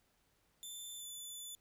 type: tone with pitch glide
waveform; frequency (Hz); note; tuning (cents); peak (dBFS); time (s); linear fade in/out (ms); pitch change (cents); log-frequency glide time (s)
15% pulse; 3538 to 3491; A7 to A7; +9 to -14; -39; 0.63-1.55; 0; -23; 0.97-1.05
effects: pink hiss -75 dBFS RMS until 1.6 s